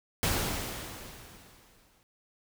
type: noise with exponential decay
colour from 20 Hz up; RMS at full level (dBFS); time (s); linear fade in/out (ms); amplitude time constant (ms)
pink; -27; 0.23-2.03; 0; 390
effects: none